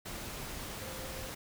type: tone in noise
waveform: sine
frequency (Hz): 523.3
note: C5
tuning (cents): 0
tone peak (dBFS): -48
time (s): 0.8-1.3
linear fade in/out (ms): 10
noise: pink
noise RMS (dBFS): -42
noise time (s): 0.05-1.35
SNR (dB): -9
effects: none